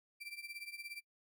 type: tone with tremolo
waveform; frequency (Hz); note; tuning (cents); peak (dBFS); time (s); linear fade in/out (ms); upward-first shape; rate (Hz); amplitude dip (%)
35% pulse; 2349; D7; 0; -40; 0.2-1.01; 20; triangle; 17; 90
effects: noise-tail reverb RT60 0.1 s tail -23 dB re dry